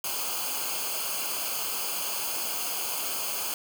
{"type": "noise with comb filter", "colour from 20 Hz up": "white", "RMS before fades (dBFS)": -31, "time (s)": [0.04, 3.54], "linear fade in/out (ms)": 2, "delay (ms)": 0.53, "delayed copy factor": -0.8, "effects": []}